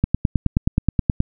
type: click train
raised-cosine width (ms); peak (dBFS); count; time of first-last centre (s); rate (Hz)
5; -3; 12; 0.04-1.204; 9.45
effects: none